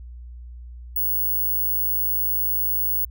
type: tone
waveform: sine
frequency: 15670 Hz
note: B9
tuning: 15 cents flat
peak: -18 dBFS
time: 0.96-3.05 s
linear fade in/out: 5 ms
effects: tanh soft clip ceiling -18 dBFS + added 60 Hz sine -36 dBFS peak until 3.1 s